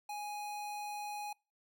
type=tone; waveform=square; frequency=830.6 Hz; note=G#5; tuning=in tune; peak=-40 dBFS; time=0.09-1.33 s; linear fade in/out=5 ms; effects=noise-tail reverb RT60 0.3 s tail -26 dB re dry